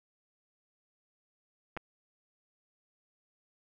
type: clicks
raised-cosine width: 0.5 ms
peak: -24 dBFS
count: 2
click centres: 1.767 / 1.773 s
effects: none